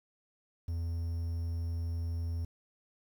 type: tone with quantisation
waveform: triangle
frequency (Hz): 84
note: E2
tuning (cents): +33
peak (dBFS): -30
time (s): 0.68-2.45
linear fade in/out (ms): 5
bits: 10
effects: none